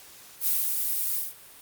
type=noise with ADSR envelope; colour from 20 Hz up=violet; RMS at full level=-23 dBFS; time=0.4-1.34 s; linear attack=72 ms; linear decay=210 ms; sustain=-4 dB; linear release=170 ms; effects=white hiss -49 dBFS RMS until 1.61 s + Opus 48 kbps